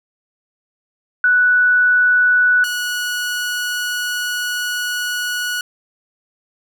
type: tone pair in turn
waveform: sine / sawtooth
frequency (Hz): 1480 / 1464.7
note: F#6 / F#6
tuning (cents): 0 / -18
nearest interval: unison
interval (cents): 18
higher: first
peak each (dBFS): -10 / -16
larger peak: first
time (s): 1.24-2.64 / 2.64-5.61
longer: second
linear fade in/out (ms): 2
effects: none